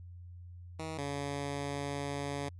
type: tone pair in turn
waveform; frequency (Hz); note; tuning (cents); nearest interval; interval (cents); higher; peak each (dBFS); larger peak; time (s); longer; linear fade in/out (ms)
10% pulse; 159.2 / 141.83; D#3 / C#3; +40 / +40; major second; 200; first; -30 / -27; second; 0.79-0.98 / 0.98-2.49; second; 5
effects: added 88 Hz sine -46 dBFS peak until 2.59 s + resampled to 24000 Hz